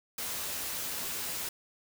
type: noise with comb filter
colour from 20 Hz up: white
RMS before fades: -36 dBFS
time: 0.18-1.49 s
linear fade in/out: 5 ms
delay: 12 ms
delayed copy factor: +0.5
effects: none